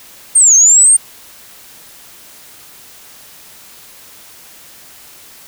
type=linear two-way sweep; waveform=sine; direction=down then up; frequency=8870 to 6272 to 8870 Hz; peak=-4 dBFS; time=0.35-0.97 s; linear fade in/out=10 ms; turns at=0.55 s; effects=white hiss -39 dBFS RMS until 5.47 s